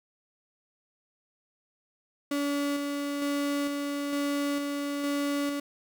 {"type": "tone with tremolo", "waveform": "35% pulse", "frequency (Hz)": 285.5, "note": "D4", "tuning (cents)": -49, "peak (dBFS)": -25, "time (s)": [2.31, 5.6], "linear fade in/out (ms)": 5, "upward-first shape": "square", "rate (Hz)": 1.1, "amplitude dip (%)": 30, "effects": []}